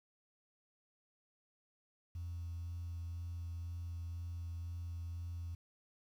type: tone with vibrato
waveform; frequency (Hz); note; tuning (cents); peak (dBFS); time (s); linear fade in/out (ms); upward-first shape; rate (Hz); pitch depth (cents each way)
sine; 85.4; F2; -38; -39; 2.15-5.55; 5; sine; 2; 13
effects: tanh soft clip ceiling -37 dBFS + 11-bit